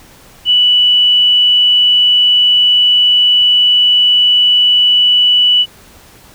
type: tone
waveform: sine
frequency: 2960 Hz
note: F#7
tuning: in tune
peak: -6 dBFS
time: 0.45-5.66 s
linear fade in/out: 50 ms
effects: pink hiss -41 dBFS RMS until 6.34 s